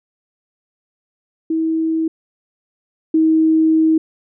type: tone pair in turn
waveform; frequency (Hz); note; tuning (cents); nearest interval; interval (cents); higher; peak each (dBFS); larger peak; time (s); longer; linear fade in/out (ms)
sine; 322.2 / 318.5; E4 / D#4; -39 / +41; unison; 20; first; -15 / -10; second; 1.5-2.08 / 3.14-3.98; second; 5
effects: none